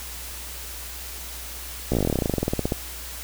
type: slowing click train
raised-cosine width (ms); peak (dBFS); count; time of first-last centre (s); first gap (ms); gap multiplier
2; -9; 24; 1.92-2.722; 15; 1.07
effects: added 60 Hz sine -39 dBFS peak until 3.23 s + white hiss -37 dBFS RMS until 3.23 s